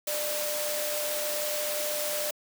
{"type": "tone in noise", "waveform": "sine", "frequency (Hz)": 597, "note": "D5", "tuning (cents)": 28, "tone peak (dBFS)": -32, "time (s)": [0.07, 2.31], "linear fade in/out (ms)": 5, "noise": "white", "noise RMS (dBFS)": -32, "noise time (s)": [0.07, 2.31], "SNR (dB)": -3, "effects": ["high-pass 300 Hz 12 dB/octave"]}